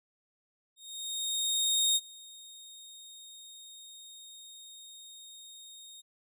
25% pulse tone with ADSR envelope, 3709 Hz, A#7, 9 cents flat, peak -20 dBFS, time 0.76-6.02 s, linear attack 1200 ms, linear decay 39 ms, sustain -24 dB, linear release 21 ms, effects none

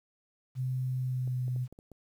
sine tone with pitch glide, 128.7 to 125.91 Hz, C3 to B2, -28 to +34 cents, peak -29 dBFS, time 0.55-1.68 s, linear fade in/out 50 ms, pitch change -38 cents, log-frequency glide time 0.97-1.46 s
clicks, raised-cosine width 2 ms, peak -36 dBFS, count 6, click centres 1.276 / 1.481 / 1.562 / 1.726 / 1.789 / 1.917 s
effects 10-bit

